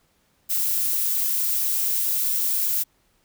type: noise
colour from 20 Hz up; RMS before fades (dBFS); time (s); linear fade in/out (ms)
violet; -23; 0.49-2.84; 20
effects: pink hiss -65 dBFS RMS until 3.24 s